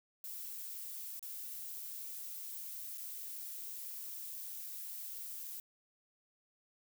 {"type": "noise with dropouts", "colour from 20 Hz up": "violet", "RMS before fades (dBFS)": -45, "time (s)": [0.24, 5.6], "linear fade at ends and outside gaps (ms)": 1, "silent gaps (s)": [[1.194, 1.227], [2.976, 2.98]], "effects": []}